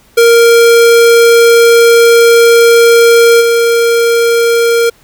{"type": "tone with level steps", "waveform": "square", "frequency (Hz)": 466.2, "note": "A#4", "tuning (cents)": 0, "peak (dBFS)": [-3, -7], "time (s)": [0.17, 4.9], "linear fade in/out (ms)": 10, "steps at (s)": 3.4, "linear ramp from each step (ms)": 20, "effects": ["pink hiss -46 dBFS RMS until 5.03 s"]}